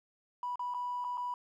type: tone with dropouts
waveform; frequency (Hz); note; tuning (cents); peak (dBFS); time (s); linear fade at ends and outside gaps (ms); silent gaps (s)
triangle; 982; B5; -10; -30; 0.43-1.34; 2; 0.557-0.594 / 0.739-0.745 / 1.042-1.046 / 1.173-1.178
effects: tanh soft clip ceiling -31 dBFS